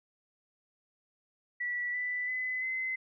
sine tone with pitch steps, 1952 / 1983.8 / 2016 / 2049 Hz, B6 / B6 / B6 / C7, -21 / +7 / +35 / -37 cents, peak -31 dBFS, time 1.6-2.96 s, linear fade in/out 10 ms, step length 340 ms, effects none

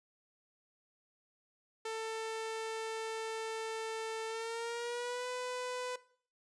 sawtooth tone with pitch glide, 445.1 to 499.6 Hz, A4 to B4, +20 to +20 cents, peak -33 dBFS, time 1.85-5.96 s, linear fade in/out 5 ms, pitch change +200 cents, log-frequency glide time 4.27-5.28 s, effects noise-tail reverb RT60 0.5 s tail -18 dB re dry + resampled to 22050 Hz

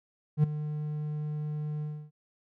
triangle tone with ADSR envelope, 150.8 Hz, D3, 46 cents sharp, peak -15 dBFS, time 0.37-2.11 s, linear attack 66 ms, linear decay 9 ms, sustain -14 dB, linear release 290 ms, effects none

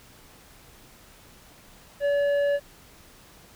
triangle tone with tanh clipping, 571 Hz, D5, 49 cents flat, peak -22 dBFS, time 2-2.6 s, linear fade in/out 50 ms, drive 12 dB, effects pink hiss -52 dBFS RMS until 3.55 s

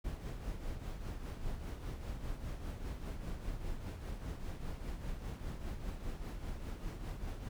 brown noise with tremolo, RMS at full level -39 dBFS, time 0.04-7.49 s, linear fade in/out 10 ms, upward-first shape triangle, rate 5 Hz, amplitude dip 60%, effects none

